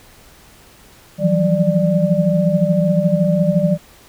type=tone cluster; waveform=sine; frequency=163.3 / 175 / 188.8 / 591 Hz; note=E3 / F3 / F#3 / D5; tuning=-16 / +4 / +35 / +11 cents; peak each=-18 dBFS; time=1.18-3.78 s; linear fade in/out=50 ms; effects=pink hiss -46 dBFS RMS until 4.08 s